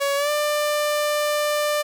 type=tone with pitch glide; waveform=sawtooth; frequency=561 to 594.4 Hz; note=C#5 to D5; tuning=+21 to +21 cents; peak=-16 dBFS; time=0-1.83 s; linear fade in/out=20 ms; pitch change=+100 cents; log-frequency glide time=0.16-0.3 s; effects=none